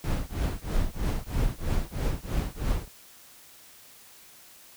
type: noise with tremolo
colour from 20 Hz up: brown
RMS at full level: -24 dBFS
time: 0.04-2.88 s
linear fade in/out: 0 ms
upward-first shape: triangle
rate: 3.1 Hz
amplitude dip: 100%
effects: white hiss -52 dBFS RMS until 4.76 s